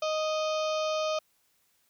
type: harmonic tone with a mistuned harmonic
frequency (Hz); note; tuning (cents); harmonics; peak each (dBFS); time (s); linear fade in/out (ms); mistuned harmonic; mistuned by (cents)
622.3; D#5; 0; 1 / 2 / 4 / 5 / 6 / 7 / 8 / 9 / 10; -28 / -34 / -40 / -42 / -44 / -45 / -46 / -47 / -48; 0.02-1.19; 5; 6; -47
effects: white hiss -70 dBFS RMS until 1.89 s